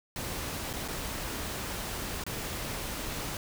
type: noise with dropouts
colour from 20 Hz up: pink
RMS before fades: -36 dBFS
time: 0.16-3.37 s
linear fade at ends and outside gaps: 1 ms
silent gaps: 0.73-0.736 / 0.879-0.884 / 2.238-2.265 s
effects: none